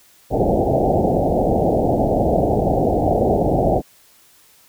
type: low-pass noise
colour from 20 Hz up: white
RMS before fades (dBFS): -17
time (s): 0.3-3.82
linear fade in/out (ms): 50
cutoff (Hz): 790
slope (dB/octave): 96
effects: white hiss -52 dBFS RMS until 4.68 s